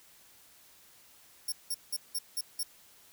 5% pulse tone bursts, 5500 Hz, F8, 27 cents flat, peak -25 dBFS, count 6, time 1.48-2.632 s, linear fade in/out 5 ms, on 42 ms, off 180 ms, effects white hiss -59 dBFS RMS until 3.12 s

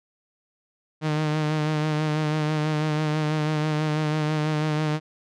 sawtooth tone with vibrato, 153.3 Hz, D#3, 25 cents flat, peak -18 dBFS, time 1.01-5 s, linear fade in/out 50 ms, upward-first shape sine, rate 6.1 Hz, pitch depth 30 cents each way, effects low-pass 5000 Hz 12 dB/octave

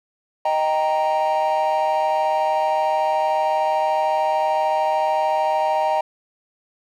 triangle chord, Eb major, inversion none, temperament equal, 622.3 / 784 / 932.3 Hz, Eb5 / G5 / Bb5, 0 / 0 / 0 cents, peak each -19 dBFS, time 0.45-6.01 s, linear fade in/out 5 ms, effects tanh soft clip ceiling -10 dBFS

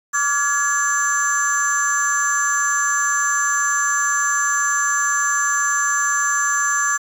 sine tone cluster, 1159 / 1402 / 1692 / 6130 / 7280 Hz, D6 / F6 / G#6 / G8 / A#8, -23 / +6 / +32 / -40 / -42 cents, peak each -21 / -26 / -20 / -24 / -22 dBFS, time 0.13-6.98 s, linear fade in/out 20 ms, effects tanh soft clip ceiling -9 dBFS + 7-bit

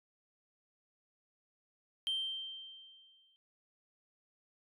sine tone with exponential decay, 3140 Hz, G7, 2 cents sharp, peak -29 dBFS, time 2.07-3.36 s, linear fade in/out 0 ms, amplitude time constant 280 ms, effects tanh soft clip ceiling -30 dBFS

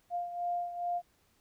sine beating tone pair, 701 / 703.4 Hz, F5 / F5, +6 / +12 cents, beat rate 2.4 Hz, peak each -33 / -39 dBFS, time 0.1-1.02 s, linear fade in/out 50 ms, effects pink hiss -70 dBFS RMS until 1.4 s

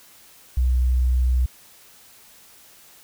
sine tone, 62.7 Hz, B1, 27 cents sharp, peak -16 dBFS, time 0.57-1.46 s, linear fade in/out 5 ms, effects white hiss -50 dBFS RMS until 3.03 s

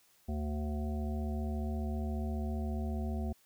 harmonic tone, 74.7 Hz, D2, 30 cents sharp, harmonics 1 / 3 / 5 / 7 / 9 / 10, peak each -34 / -38 / -46 / -52 / -47 / -50 dBFS, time 0.28-3.33 s, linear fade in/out 10 ms, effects white hiss -67 dBFS RMS until 3.45 s

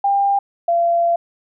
sine tone pair in turn, 798 / 683.7 Hz, G5 / F5, +31 / -37 cents, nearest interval minor third, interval 268 cents, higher first, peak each -13 dBFS, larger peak neither, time 0.04-0.39 / 0.68-1.16 s, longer second, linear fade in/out 5 ms, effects none

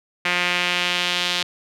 sawtooth tone with band-pass filter sweep, 177.4 Hz, F3, 27 cents sharp, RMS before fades -22 dBFS, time 0.25-1.43 s, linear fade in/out 5 ms, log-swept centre 2300 to 3600 Hz, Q 2.1, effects none

